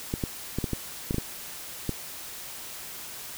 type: clicks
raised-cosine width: 3 ms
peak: -14 dBFS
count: 9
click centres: 0.139 / 0.238 / 0.586 / 0.642 / 0.733 / 1.109 / 1.144 / 1.183 / 1.893 s
effects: white hiss -40 dBFS RMS until 3.37 s